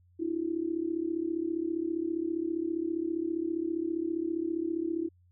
sine tone with amplitude modulation, 330.8 Hz, E4, 6 cents sharp, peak -25 dBFS, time 0.19-5.09 s, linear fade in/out 20 ms, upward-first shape sine, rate 35 Hz, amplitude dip 85%, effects added 89 Hz sine -60 dBFS peak until 5.31 s

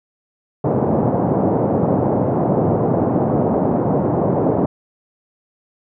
pink band-pass noise, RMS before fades -17 dBFS, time 0.64-4.66 s, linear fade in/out 5 ms, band 120 to 780 Hz, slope 24 dB/octave, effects none

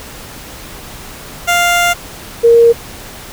15% pulse / sine tone pair in turn, 698.5 / 466.2 Hz, F5 / A#4, 0 / 0 cents, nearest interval perfect fifth, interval 700 cents, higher first, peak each -3 dBFS, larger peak neither, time 1.47-1.94 / 2.43-2.73 s, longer first, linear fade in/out 20 ms, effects pink hiss -31 dBFS RMS until 3.32 s

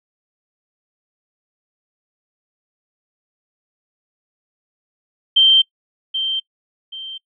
sine tone with echo, 3136 Hz, G7, in tune, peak -8 dBFS, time 5.36-5.62 s, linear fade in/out 10 ms, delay 780 ms, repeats 2, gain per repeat -10 dB, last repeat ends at 7.18 s, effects noise-tail reverb RT60 0.1 s tail -24 dB re dry

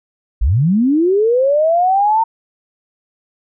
sine linear sweep, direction up, 43.65 to 915 Hz, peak -10 dBFS, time 0.41-2.24 s, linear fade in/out 10 ms, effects none

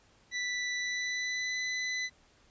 sawtooth tone with pitch glide, 1975.5 to 2004 Hz, B6 to B6, 0 to +25 cents, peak -28 dBFS, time 0.31-2.1 s, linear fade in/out 50 ms, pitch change +25 cents, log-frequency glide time 0.79-1.59 s, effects pink hiss -64 dBFS RMS until 2.5 s + resampled to 16000 Hz

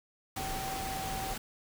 sine tone in noise, 770 Hz, G5, 31 cents flat, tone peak -37 dBFS, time 0.37-1.34 s, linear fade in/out 5 ms, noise pink, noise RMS -38 dBFS, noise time 0.36-1.38 s, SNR -2 dB, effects none

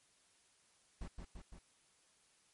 brown noise with echo, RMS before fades -44 dBFS, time 1.01-1.08 s, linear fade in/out 5 ms, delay 170 ms, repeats 3, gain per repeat -3 dB, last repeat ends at 1.59 s, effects white hiss -71 dBFS RMS until 2.53 s + MP3 48 kbps

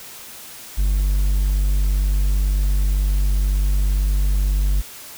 triangle tone, 49 Hz, G1, in tune, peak -13 dBFS, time 0.77-4.82 s, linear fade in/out 20 ms, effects white hiss -38 dBFS RMS until 5.17 s

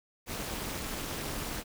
pink noise with amplitude modulation, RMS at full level -33 dBFS, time 0.26-1.64 s, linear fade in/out 50 ms, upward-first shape sine, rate 260 Hz, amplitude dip 90%, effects none

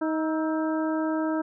harmonic tone with a mistuned harmonic, 315 Hz, D#4, 21 cents sharp, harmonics 1 / 2 / 3 / 4 / 5, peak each -25 / -31 / -35 / -37 / -39 dBFS, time 0.01-1.42 s, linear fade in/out 10 ms, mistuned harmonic 4, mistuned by +65 cents, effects none

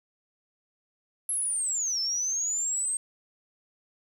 sine linear two-way sweep, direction down then up, 11230 to 5274 to 8440 Hz, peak -26 dBFS, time 1.29-2.97 s, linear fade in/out 2 ms, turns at 2 s, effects 9-bit

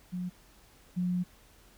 sine tone pair in turn, 180 / 179.29 Hz, F#3 / F3, -47 / +46 cents, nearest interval unison, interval 7 cents, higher first, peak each -32 / -27 dBFS, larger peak second, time 0.12-0.3 / 0.96-1.24 s, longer second, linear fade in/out 20 ms, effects added 44 Hz sine -62 dBFS peak until 1.77 s + pink hiss -60 dBFS RMS until 1.77 s

